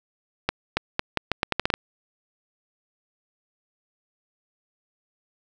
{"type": "accelerating click train", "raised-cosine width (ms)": 0.3, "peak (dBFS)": -5, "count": 11, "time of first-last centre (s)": [0.49, 1.74], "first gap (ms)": 280, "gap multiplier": 0.8, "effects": []}